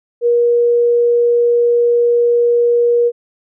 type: tone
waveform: sine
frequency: 476.3 Hz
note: A#4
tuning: 37 cents sharp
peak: -9 dBFS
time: 0.21-3.12 s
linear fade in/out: 50 ms
effects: none